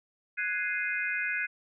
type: chord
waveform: sine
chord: Ab dominant seventh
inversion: third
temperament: equal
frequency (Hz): 1480 / 1661.2 / 2093 / 2489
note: Gb6 / Ab6 / C7 / Eb7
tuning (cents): 0 / 0 / 0 / 0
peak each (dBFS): -34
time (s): 0.37-1.47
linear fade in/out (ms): 20
effects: none